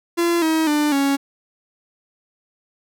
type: tone with pitch steps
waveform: 45% pulse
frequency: 341.8 / 318.9 / 297.6 / 277.6 Hz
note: F4 / D#4 / D4 / C#4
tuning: -37 / +43 / +23 / +3 cents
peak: -16 dBFS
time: 0.17-1.17 s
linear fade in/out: 20 ms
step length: 250 ms
effects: none